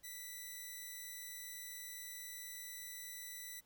5% pulse tone, 1975.5 Hz, B6, in tune, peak -36 dBFS, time 0.03-3.61 s, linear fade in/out 20 ms, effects pink hiss -73 dBFS RMS until 3.65 s

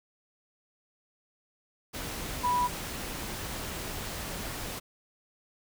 sine tone in noise, 984 Hz, B5, 7 cents flat, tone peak -24 dBFS, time 2.43-2.68 s, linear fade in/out 20 ms, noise pink, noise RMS -37 dBFS, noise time 1.93-4.8 s, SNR +10 dB, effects none

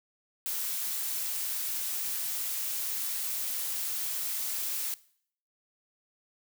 blue noise, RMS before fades -33 dBFS, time 0.46-4.94 s, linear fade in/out 0 ms, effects noise-tail reverb RT60 0.6 s tail -20 dB re dry

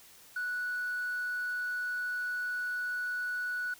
sine tone, 1475 Hz, F#6, 6 cents flat, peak -30 dBFS, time 0.36-3.74 s, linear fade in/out 5 ms, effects tanh soft clip ceiling -29 dBFS + white hiss -56 dBFS RMS until 3.79 s

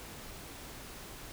silence, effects pink hiss -47 dBFS RMS until 1.32 s

